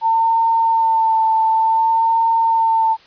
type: tone with vibrato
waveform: sine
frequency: 899 Hz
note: A5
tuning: 37 cents sharp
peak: -12 dBFS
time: 0.01-2.97 s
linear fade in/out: 50 ms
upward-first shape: sine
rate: 0.55 Hz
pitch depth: 21 cents each way
effects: white hiss -47 dBFS RMS until 3.06 s + resampled to 11025 Hz